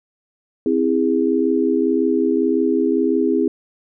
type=chord; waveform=sine; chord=C augmented; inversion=none; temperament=just; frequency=261.6 / 327 / 408.8 Hz; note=C4 / E4 / G#4; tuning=0 / -14 / -27 cents; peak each=-19 dBFS; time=0.66-3.48 s; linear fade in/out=2 ms; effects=none